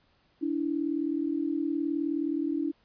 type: tone pair together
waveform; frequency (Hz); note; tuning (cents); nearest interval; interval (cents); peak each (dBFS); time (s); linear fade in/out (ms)
sine; 288.8 / 328; D4 / E4; -29 / -9; major second; 220; -29 / -30; 0.41-2.72; 20
effects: pink hiss -67 dBFS RMS until 2.84 s + resampled to 11025 Hz